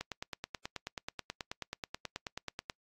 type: click train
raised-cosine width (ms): 0.2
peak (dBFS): -20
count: 26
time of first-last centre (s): 0.01-2.698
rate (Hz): 9.3
effects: noise-tail reverb RT60 0.1 s tail -26 dB re dry + AAC 64 kbps